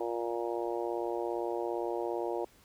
harmonic tone, 117.5 Hz, A#2, 14 cents sharp, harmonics 3 / 4 / 5 / 6 / 7 / 8, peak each -35 / -37 / -39 / -41 / -42 / -43 dBFS, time 0-2.45 s, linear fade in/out 5 ms, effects pink hiss -62 dBFS RMS until 2.64 s

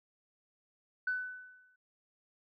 sine tone with exponential decay, 1500 Hz, F#6, 23 cents sharp, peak -28 dBFS, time 1.07-1.76 s, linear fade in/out 5 ms, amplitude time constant 150 ms, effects tanh soft clip ceiling -24 dBFS

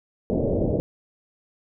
white low-pass noise, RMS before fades -23 dBFS, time 0.3-0.8 s, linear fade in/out 0 ms, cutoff 590 Hz, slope 48 dB/octave, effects none

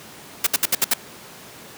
white noise bursts, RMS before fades -17 dBFS, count 6, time 0.44-0.938 s, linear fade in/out 5 ms, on 28 ms, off 66 ms, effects pink hiss -41 dBFS RMS until 1.77 s + high-pass 150 Hz 12 dB/octave

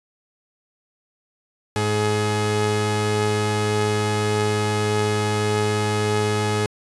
sawtooth tone pair together, 105.9 / 421.9 Hz, G#2 / G#4, +34 / +27 cents, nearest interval 2 octaves, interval 2393 cents, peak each -18 dBFS, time 1.76-6.66 s, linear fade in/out 0 ms, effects resampled to 24000 Hz

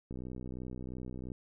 click train, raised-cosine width 3 ms, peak -30 dBFS, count 77, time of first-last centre 0.11-1.318 s, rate 62.9 Hz, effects none

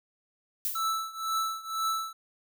violet noise with exponential decay, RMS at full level -28 dBFS, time 0.65-1.01 s, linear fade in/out 0 ms, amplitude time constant 78 ms
square tone with tremolo, 1317 Hz, E6, 2 cents flat, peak -26 dBFS, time 0.75-2.13 s, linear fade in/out 5 ms, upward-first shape triangle, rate 2 Hz, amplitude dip 90%
effects none

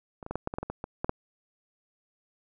clicks, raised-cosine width 1 ms, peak -27 / -25 / -19 / -15 / -15 / -20 / -16 / -20 / -19 / -20 / -15 / -11 dBFS, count 12, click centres 0.228 / 0.264 / 0.31 / 0.356 / 0.474 / 0.539 / 0.585 / 0.63 / 0.7 / 0.841 / 1.045 / 1.094 s, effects none

